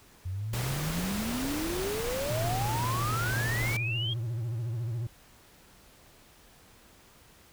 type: exponential sweep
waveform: sine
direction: up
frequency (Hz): 88.1 to 3298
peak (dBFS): -31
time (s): 0.25-4.14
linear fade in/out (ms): 10
type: noise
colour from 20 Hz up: pink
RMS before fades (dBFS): -35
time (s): 0.53-3.77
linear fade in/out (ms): 5
type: tone with vibrato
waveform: triangle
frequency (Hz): 116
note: A#2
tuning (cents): -8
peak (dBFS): -28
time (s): 2.3-5.07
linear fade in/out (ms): 5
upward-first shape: sine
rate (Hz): 14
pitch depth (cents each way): 110
effects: pink hiss -57 dBFS RMS until 7.52 s

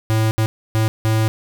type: tone bursts at uneven times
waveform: square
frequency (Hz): 110.3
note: A2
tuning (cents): +5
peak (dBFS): -15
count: 4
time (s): 0.1-0.31 / 0.38-0.46 / 0.75-0.88 / 1.05-1.28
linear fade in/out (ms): 0
effects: none

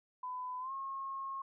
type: tone with pitch glide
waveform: sine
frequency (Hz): 1004 to 1082.3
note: B5 to C#6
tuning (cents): +28 to -42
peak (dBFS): -38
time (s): 0.23-1.42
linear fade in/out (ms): 5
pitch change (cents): +130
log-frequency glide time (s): 0.6-0.72
effects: none

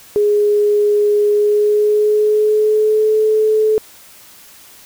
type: tone with pitch glide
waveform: sine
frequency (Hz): 415.3 to 432.7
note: G#4 to A4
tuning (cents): 0 to -29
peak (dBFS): -10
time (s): 0.16-3.78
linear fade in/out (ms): 0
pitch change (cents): +71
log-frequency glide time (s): 1.31-3.17
effects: white hiss -42 dBFS RMS until 4.85 s

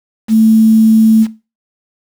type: tone with quantisation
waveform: sine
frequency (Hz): 221.1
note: A3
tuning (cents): +9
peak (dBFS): -5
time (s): 0.28-1.27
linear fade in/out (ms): 50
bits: 5
effects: noise-tail reverb RT60 0.3 s tail -18 dB re dry

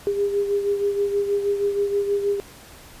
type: beating tone pair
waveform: sine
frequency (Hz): 402.9 / 409.2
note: G4 / G#4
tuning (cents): +48 / -26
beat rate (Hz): 6.3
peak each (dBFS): -20 / -28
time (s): 0.07-2.4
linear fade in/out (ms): 0
effects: pink hiss -45 dBFS RMS until 3 s + resampled to 32000 Hz

